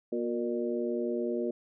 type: harmonic tone with a mistuned harmonic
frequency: 119.8 Hz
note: A#2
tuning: 48 cents sharp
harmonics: 2 / 3 / 4 / 5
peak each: -34 / -32 / -35 / -38 dBFS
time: 0.12-1.51 s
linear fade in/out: 5 ms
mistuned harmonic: 4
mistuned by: -38 cents
effects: none